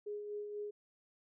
sine tone with tremolo, 415.3 Hz, G#4, in tune, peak -38 dBFS, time 0.06-0.71 s, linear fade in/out 10 ms, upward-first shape sine, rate 4.1 Hz, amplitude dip 40%, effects none

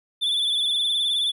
triangle tone with vibrato, 3484 Hz, A7, 18 cents flat, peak -19 dBFS, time 0.21-1.32 s, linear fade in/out 20 ms, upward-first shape triangle, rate 19 Hz, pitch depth 64 cents each way, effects none

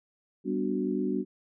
sine chord, G major seventh, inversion none, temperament equal, 196 / 246.9 / 293.7 / 370 Hz, G3 / B3 / D4 / F#4, 0 / 0 / 0 / 0 cents, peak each -32 dBFS, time 0.44-1.25 s, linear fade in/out 50 ms, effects none

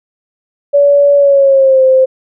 sine tone with pitch glide, 570 to 522.7 Hz, C#5 to C5, +48 to -2 cents, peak -4 dBFS, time 0.73-2.06 s, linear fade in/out 20 ms, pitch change -150 cents, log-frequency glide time 1.16-1.83 s, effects none

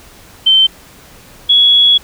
sine tone pair in turn, 3100 / 3361 Hz, G7 / G#7, -20 / +20 cents, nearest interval minor second, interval 140 cents, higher second, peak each -5 dBFS, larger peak neither, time 0.46-0.67 / 1.49-1.98 s, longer second, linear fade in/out 10 ms, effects pink hiss -40 dBFS RMS until 2.03 s

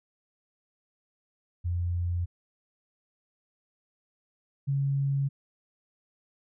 sine tone pair in turn, 87.31 / 138.6 Hz, F2 / C#3, 0 / 0 cents, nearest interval minor sixth, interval 800 cents, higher second, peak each -26 / -24 dBFS, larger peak second, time 1.64-2.26 / 4.67-5.29 s, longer neither, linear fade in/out 20 ms, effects none

